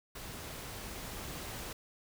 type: noise with level ramp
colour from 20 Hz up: pink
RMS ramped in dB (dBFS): -45 to -42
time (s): 0.15-1.73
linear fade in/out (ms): 5
effects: none